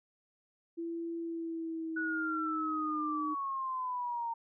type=tone with pitch glide; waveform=sine; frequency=335 to 305.4 Hz; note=E4 to D#4; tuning=+28 to -32 cents; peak=-35 dBFS; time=0.77-3.35 s; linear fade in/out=20 ms; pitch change=-160 cents; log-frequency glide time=1.18-3.01 s
type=exponential sweep; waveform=sine; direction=down; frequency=1480 to 918 Hz; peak=-33 dBFS; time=1.96-4.34 s; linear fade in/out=10 ms
effects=none